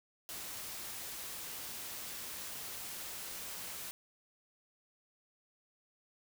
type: noise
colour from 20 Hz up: white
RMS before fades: -44 dBFS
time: 0.29-3.91 s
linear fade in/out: 0 ms
effects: none